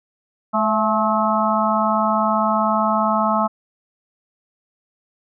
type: harmonic tone with a mistuned harmonic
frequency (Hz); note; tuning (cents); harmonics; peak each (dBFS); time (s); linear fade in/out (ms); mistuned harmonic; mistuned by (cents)
215.3; A3; -37; 1 / 3 / 4 / 5 / 6; -22 / -22 / -22 / -22 / -22; 0.53-3.48; 20; 3; +46
effects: none